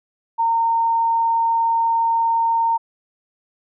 sine tone, 917 Hz, A#5, 29 cents flat, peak -15 dBFS, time 0.38-2.78 s, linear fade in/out 20 ms, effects none

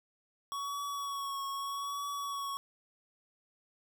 square tone with vibrato, 1118 Hz, C#6, 14 cents sharp, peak -36 dBFS, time 0.52-2.57 s, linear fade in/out 0 ms, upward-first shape triangle, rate 0.8 Hz, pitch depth 32 cents each way, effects none

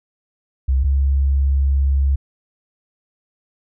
sine tone pair in turn, 66 / 68.63 Hz, C2 / C#2, +16 / -17 cents, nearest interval minor second, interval 67 cents, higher second, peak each -13 dBFS, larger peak neither, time 0.68-0.84 / 0.84-2.16 s, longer second, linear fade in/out 10 ms, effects none

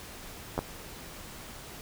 clicks, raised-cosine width 1 ms, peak -15 dBFS, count 2, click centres 0.579 / 0.59 s, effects pink hiss -45 dBFS RMS until 1.81 s

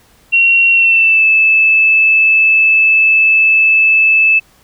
sine tone with pitch glide, 2737 to 2621 Hz, F7 to E7, -36 to -11 cents, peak -6 dBFS, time 0.32-4.4 s, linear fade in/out 20 ms, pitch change -75 cents, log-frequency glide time 0.72-1.25 s, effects pink hiss -49 dBFS RMS until 4.63 s

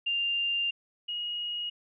sine tone pair in turn, 2794 / 2884 Hz, F7 / F#7, 0 / -45 cents, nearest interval minor second, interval 55 cents, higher second, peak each -26 / -31 dBFS, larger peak first, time 0.06-0.71 / 1.08-1.7 s, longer first, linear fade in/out 10 ms, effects none

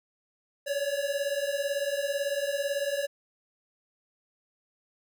square beating tone pair, 555 / 573 Hz, C#5 / D5, +2 / -43 cents, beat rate 18 Hz, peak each -32 / -31 dBFS, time 0.66-3.07 s, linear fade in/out 20 ms, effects 11-bit

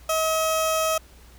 15% pulse tone with notch filter, 638 Hz, D#5, 43 cents sharp, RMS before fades -23 dBFS, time 0.09-0.98 s, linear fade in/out 5 ms, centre 2000 Hz, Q 1.7, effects added 60 Hz sine -48 dBFS peak until 1.38 s + pink hiss -53 dBFS RMS until 1.38 s

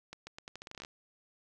accelerating click train, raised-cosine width 0.2 ms, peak -27 dBFS, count 14, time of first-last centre 0.13-0.849 s, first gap 140 ms, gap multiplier 0.82, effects none

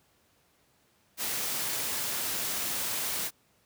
white noise, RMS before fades -32 dBFS, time 1.17-3.31 s, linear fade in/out 50 ms, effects pink hiss -67 dBFS RMS until 3.65 s + high-pass 80 Hz 12 dB/octave

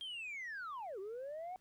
sine linear two-way sweep, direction down then up, 3240 to 370 to 755 Hz, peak -40 dBFS, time 0.01-1.56 s, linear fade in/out 0 ms, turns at 0.99 s, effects tanh soft clip ceiling -40 dBFS + pink hiss -75 dBFS RMS until 1.6 s

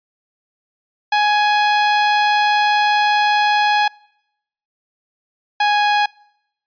sawtooth tone pair in turn, 835 / 830.2 Hz, G#5 / G#5, +9 / -1 cents, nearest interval unison, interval 10 cents, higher first, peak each -9 dBFS, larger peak neither, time 1.12-3.88 / 5.6-6.06 s, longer first, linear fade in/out 5 ms, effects noise-tail reverb RT60 0.8 s tail -26 dB re dry + resampled to 11025 Hz

